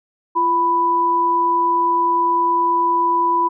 sine tone pair together, 343.8 / 990.6 Hz, F4 / B5, -27 / +5 cents, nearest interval octave + tritone, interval 1832 cents, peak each -24 / -14 dBFS, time 0.35-3.49 s, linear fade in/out 20 ms, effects none

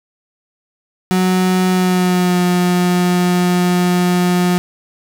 35% pulse tone with pitch glide, 184.5 to 178.63 Hz, F#3 to F3, -5 to +39 cents, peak -10 dBFS, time 1.11-4.58 s, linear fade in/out 0 ms, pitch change -56 cents, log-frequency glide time 1.69-2.4 s, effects none

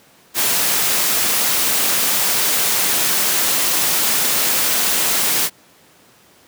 white noise, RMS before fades -17 dBFS, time 0.34-5.5 s, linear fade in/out 50 ms, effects pink hiss -50 dBFS RMS until 6.47 s + high-pass 150 Hz 12 dB/octave

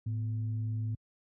sine tone with frequency modulation, 109.3 Hz, A2, 11 cents flat, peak -30 dBFS, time 0.06-0.95 s, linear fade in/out 5 ms, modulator 141 Hz, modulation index 0.33, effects high-pass 60 Hz 12 dB/octave

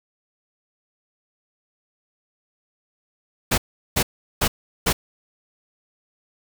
pink noise bursts, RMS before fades -19 dBFS, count 4, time 3.51-4.93 s, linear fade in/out 10 ms, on 70 ms, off 380 ms, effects none

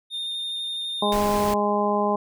triangle tone with vibrato, 3646 Hz, A#7, 39 cents flat, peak -26 dBFS, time 0.1-1.16 s, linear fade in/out 50 ms, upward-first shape square, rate 12 Hz, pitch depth 9 cents each way
harmonic tone, 206.4 Hz, G#3, 10 cents flat, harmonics 1 / 2 / 3 / 4 / 5, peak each -26 / -26 / -26 / -26 / -26 dBFS, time 1.02-2.16 s, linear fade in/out 5 ms
pink noise, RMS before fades -31 dBFS, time 1.12-1.54 s, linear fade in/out 2 ms
effects none

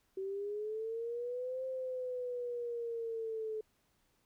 sine linear two-way sweep, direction up then down, 380 to 523.3 to 431.7 Hz, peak -36 dBFS, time 0.17-3.61 s, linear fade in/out 5 ms, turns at 1.65 s, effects pink hiss -75 dBFS RMS until 4.25 s

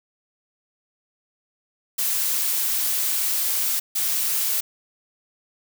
blue noise bursts at uneven times, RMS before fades -23 dBFS, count 2, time 1.98-3.8 / 3.95-4.61 s, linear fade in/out 10 ms, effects none

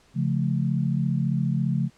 sine chord, Db augmented, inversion none, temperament just, 138.59 / 173.24 / 216.5 Hz, Db3 / F3 / A3, 0 / -14 / -28 cents, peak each -24 / -26 / -28 dBFS, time 0.14-1.9 s, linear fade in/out 50 ms, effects pink hiss -59 dBFS RMS until 1.97 s + low-pass 8000 Hz 12 dB/octave

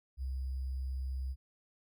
sine tone with sample-and-hold, 65.4 Hz, C2, in tune, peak -34 dBFS, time 0.17-1.36 s, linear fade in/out 50 ms, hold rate 4900 Hz, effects none

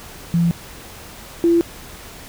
sine tone pair in turn, 170 / 339 Hz, F3 / E4, -46 / +49 cents, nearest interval octave, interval 1195 cents, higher second, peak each -13 / -11 dBFS, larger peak second, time 0.34-0.51 / 1.44-1.61 s, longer neither, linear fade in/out 0 ms, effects pink hiss -38 dBFS RMS until 2.28 s

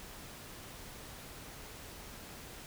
silence, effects pink hiss -49 dBFS RMS until 2.66 s

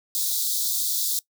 white high-pass noise, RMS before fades -25 dBFS, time 0.15-1.19 s, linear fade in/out 0 ms, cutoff 3500 Hz, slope 96 dB/octave, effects noise-tail reverb RT60 0.1 s tail -21 dB re dry

